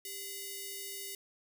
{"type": "ring-modulated tone", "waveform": "5% pulse", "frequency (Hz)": 1654, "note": "G#6", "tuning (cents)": -8, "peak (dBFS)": -26, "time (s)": [0.05, 1.15], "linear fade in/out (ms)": 2, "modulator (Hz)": 1260, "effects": []}